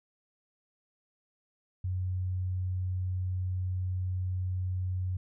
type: tone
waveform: sine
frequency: 92 Hz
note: F#2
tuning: 9 cents flat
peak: -29 dBFS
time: 1.84-5.17 s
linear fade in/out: 5 ms
effects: none